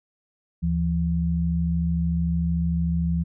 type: tone pair together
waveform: sine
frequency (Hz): 75.3 / 168.7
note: D2 / E3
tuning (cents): +44 / +40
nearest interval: octave + major second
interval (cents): 1396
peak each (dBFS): -25 / -22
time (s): 0.62-3.24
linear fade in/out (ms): 20
effects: none